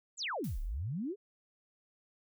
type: exponential two-way sweep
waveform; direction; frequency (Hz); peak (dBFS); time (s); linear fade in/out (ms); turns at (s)
sine; down then up; 8240 to 31.64 to 441.8; -34; 0.17-1.16; 50; 0.6
type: noise with exponential decay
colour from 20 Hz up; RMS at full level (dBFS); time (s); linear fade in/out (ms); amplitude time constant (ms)
blue; -49; 0.44-0.84; 1; 86
effects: none